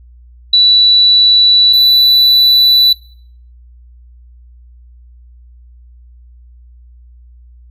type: tone pair in turn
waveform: sine / triangle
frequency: 3951 / 3968 Hz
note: B7 / B7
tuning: 0 / +7 cents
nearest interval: unison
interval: 7 cents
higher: second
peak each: -4 dBFS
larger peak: neither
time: 0.53-1.73 / 1.73-2.93 s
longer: neither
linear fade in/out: 5 ms
effects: noise-tail reverb RT60 0.6 s tail -22 dB re dry + added 60 Hz sine -37 dBFS peak until 7.7 s